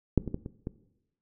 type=clicks; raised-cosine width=3 ms; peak=-7 / -21 / -18 / -24 / -20 dBFS; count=5; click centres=0.177 / 0.277 / 0.344 / 0.461 / 0.671 s; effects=noise-tail reverb RT60 0.9 s tail -18 dB re dry